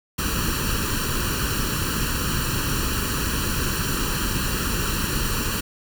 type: noise with comb filter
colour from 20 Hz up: pink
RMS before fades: -24 dBFS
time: 0.18-5.61 s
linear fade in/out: 10 ms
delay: 0.7 ms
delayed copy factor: +0.85
effects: none